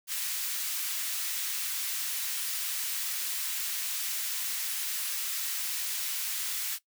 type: high-pass noise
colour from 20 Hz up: white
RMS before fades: -33 dBFS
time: 0.07-6.79 s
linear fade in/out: 50 ms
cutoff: 1700 Hz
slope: 12 dB/octave
effects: noise-tail reverb RT60 0.1 s tail -18 dB re dry